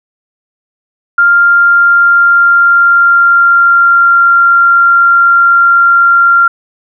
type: tone with pitch glide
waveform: sine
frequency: 1396.9 to 1384 Hz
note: F6 to F6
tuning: 0 to -16 cents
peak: -3 dBFS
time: 1.18-6.48 s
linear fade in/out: 5 ms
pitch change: -16 cents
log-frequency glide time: 1.29-4.2 s
effects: none